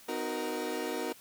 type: chord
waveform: 30% pulse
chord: B major seventh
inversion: none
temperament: equal with one note detuned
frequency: 253.3 / 311.1 / 370 / 466.2 Hz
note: B3 / D#4 / F#4 / A#4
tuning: +44 / 0 / 0 / 0 cents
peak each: -38 / -36 / -36 / -34 dBFS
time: 0.08-1.13 s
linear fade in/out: 10 ms
effects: white hiss -55 dBFS RMS until 1.2 s